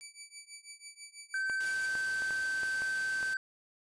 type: tone with tremolo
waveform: 5% pulse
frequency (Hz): 2309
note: D7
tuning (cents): -30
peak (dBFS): -32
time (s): 0.01-1.86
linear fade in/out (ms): 0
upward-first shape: triangle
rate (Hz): 6.1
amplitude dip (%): 95
type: tone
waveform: triangle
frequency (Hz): 1547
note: G6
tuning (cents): -23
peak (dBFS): -29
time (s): 1.34-3.37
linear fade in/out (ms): 2
type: clicks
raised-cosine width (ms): 0.5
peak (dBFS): -28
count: 7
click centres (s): 1.498 / 1.953 / 2.221 / 2.307 / 2.633 / 2.82 / 3.229
type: noise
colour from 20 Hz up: white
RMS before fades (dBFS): -45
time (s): 1.6-3.34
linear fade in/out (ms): 5
effects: resampled to 22050 Hz